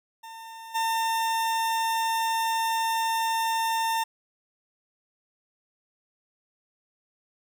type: tone with level steps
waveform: 40% pulse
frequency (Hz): 904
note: A5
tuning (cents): +47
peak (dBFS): -39 / -23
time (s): 0.23-4.04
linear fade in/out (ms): 10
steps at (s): 0.74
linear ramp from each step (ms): 20
effects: none